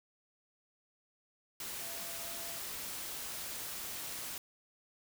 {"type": "tone in noise", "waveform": "sine", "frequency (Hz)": 674, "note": "E5", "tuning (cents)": 38, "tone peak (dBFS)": -52, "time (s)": [1.81, 2.58], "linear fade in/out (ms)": 2, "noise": "white", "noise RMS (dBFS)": -42, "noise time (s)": [1.6, 4.38], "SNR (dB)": -13, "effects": []}